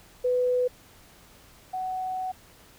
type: tone pair in turn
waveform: sine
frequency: 498 / 746.2 Hz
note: B4 / F#5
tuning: +14 / +14 cents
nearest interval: perfect fifth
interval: 700 cents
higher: second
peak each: -21 / -28 dBFS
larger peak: first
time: 0.24-0.68 / 1.73-2.32 s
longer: second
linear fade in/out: 10 ms
effects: pink hiss -54 dBFS RMS until 2.78 s